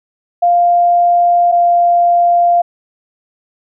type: tone pair in turn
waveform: sine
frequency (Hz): 698.5 / 695.8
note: F5 / F5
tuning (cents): 0 / -7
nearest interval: unison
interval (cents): 7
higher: first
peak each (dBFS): -7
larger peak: neither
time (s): 0.42-1.52 / 1.52-2.62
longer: neither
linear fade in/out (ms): 10
effects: none